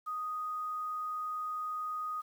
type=tone with quantisation; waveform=sine; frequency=1244.5 Hz; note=D#6; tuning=in tune; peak=-34 dBFS; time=0.06-2.22 s; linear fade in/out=20 ms; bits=10; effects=none